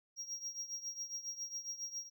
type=tone with tremolo; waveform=triangle; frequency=5630 Hz; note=F8; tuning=13 cents sharp; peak=-36 dBFS; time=0.16-2.1 s; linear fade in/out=50 ms; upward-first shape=triangle; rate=7.3 Hz; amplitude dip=85%; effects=none